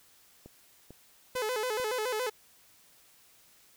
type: click train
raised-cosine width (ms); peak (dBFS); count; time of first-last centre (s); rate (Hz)
2; -34; 4; 0.46-1.799; 2.24
type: tone with vibrato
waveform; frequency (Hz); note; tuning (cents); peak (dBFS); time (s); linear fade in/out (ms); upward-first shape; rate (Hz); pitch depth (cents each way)
sawtooth; 466.2; A#4; 0; -26; 1.35-2.3; 10; square; 7.1; 140
effects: white hiss -61 dBFS RMS until 3.76 s

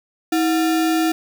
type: tone with sample-and-hold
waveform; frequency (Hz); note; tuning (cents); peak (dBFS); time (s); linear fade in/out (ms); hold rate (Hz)
sine; 321.8; E4; -42; -15; 0.32-1.12; 5; 1050
effects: none

